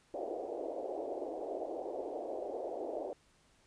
white band-pass noise, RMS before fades -40 dBFS, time 0.14-3.13 s, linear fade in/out 0 ms, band 310 to 710 Hz, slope 48 dB/octave, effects pink hiss -68 dBFS RMS until 3.66 s + resampled to 22050 Hz

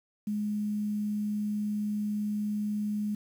sine tone with quantisation, 209.1 Hz, G#3, 12 cents sharp, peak -28 dBFS, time 0.27-3.15 s, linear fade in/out 5 ms, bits 9, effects none

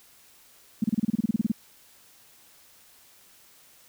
sine tone bursts, 217.7 Hz, A3, 18 cents flat, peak -19 dBFS, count 14, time 0.82-1.518 s, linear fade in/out 5 ms, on 22 ms, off 30 ms, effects white hiss -56 dBFS RMS until 3.88 s

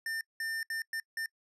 square tone bursts at uneven times, 1800 Hz, A6, 39 cents sharp, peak -34 dBFS, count 5, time 0.06-0.21 / 0.4-0.63 / 0.7-0.82 / 0.93-1 / 1.17-1.26 s, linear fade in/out 2 ms, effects noise-tail reverb RT60 0.1 s tail -26 dB re dry + resampled to 32000 Hz

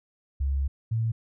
sine tone pair in turn, 68.6 / 113.04 Hz, C#2 / A2, -17 / +47 cents, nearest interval major sixth, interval 864 cents, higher second, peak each -23 dBFS, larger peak neither, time 0.4-0.68 / 0.91-1.12 s, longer first, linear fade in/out 10 ms, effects none

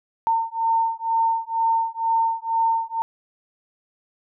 sine beating tone pair, 907 / 909.1 Hz, A#5 / A#5, -48 / -44 cents, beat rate 2.1 Hz, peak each -22 dBFS, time 0.27-3.02 s, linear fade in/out 0 ms, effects none

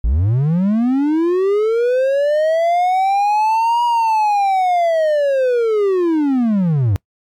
triangle linear two-way sweep, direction up then down, 48.92 to 961 to 89.9 Hz, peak -10 dBFS, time 0.04-6.96 s, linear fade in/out 0 ms, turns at 3.84 s, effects noise-tail reverb RT60 0.1 s tail -24 dB re dry + MP3 96 kbps

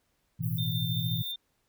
sine chord, A suspended second, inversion none, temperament equal, 110 / 123.47 / 164.81 Hz, A2 / B2 / E3, 0 / 0 / 0 cents, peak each -34 / -32 / -32 dBFS, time 0.39-1.23 s, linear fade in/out 20 ms
white high-pass noise, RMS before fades -42 dBFS, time 0.42-1.33 s, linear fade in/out 20 ms, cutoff 12000 Hz, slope 48 dB/octave
sine tone with tremolo, 3601 Hz, A7, 39 cents sharp, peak -33 dBFS, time 0.58-1.36 s, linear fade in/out 5 ms, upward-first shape square, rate 5.9 Hz, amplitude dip 25%
effects pink hiss -74 dBFS RMS until 1.68 s

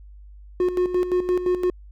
triangle tone with tremolo, 361.3 Hz, F#4, 41 cents flat, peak -15 dBFS, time 0.6-1.7 s, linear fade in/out 2 ms, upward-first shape square, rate 5.8 Hz, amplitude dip 65%, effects added 50 Hz sine -41 dBFS peak until 1.91 s

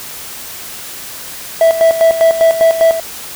triangle tone with tremolo, 657 Hz, E5, 6 cents flat, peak -3 dBFS, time 1.61-3 s, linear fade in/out 2 ms, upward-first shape square, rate 5 Hz, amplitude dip 70%, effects white hiss -28 dBFS RMS until 3.35 s

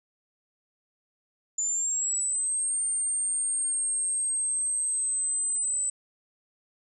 sine linear two-way sweep, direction up then down, 7040 to 8750 to 8030 Hz, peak -25 dBFS, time 1.58-5.9 s, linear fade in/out 5 ms, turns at 2.83 s, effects none

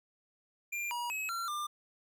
square tone with pitch steps, 2388 / 959 / 2564 / 1366 / 1195 Hz, D7 / A#5 / E7 / F6 / D6, +28 / +49 / -49 / -39 / +30 cents, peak -35 dBFS, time 0.72-1.67 s, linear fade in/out 10 ms, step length 190 ms, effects none

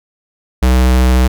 square tone, 63.3 Hz, B1, 43 cents sharp, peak -8 dBFS, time 0.62-1.28 s, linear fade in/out 10 ms, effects none

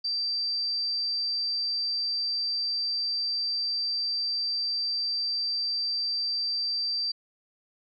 sine tone, 4683 Hz, D8, 6 cents flat, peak -26 dBFS, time 0.04-7.12 s, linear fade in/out 10 ms, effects none

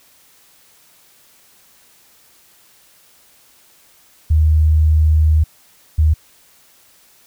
sine tone pair in turn, 77.78 / 77.5 Hz, D#2 / D#2, 0 / -6 cents, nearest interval unison, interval 6 cents, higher first, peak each -9 dBFS, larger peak neither, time 4.3-5.44 / 5.98-6.14 s, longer first, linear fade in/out 10 ms, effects white hiss -51 dBFS RMS until 7.26 s

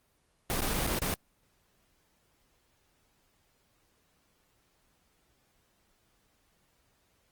pink noise with dropouts, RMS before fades -30 dBFS, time 0.5-1.14 s, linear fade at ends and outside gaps 0 ms, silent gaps 0.606-0.619 / 0.736-0.74 / 0.866-0.873 / 0.989-1.019 s, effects pink hiss -71 dBFS RMS until 7.31 s + Opus 24 kbps

